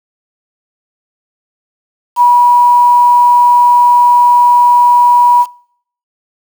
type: tone with quantisation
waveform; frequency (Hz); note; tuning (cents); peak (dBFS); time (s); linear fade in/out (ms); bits
sine; 970; B5; -31; -3; 2.16-5.46; 50; 5
effects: noise-tail reverb RT60 0.6 s tail -24 dB re dry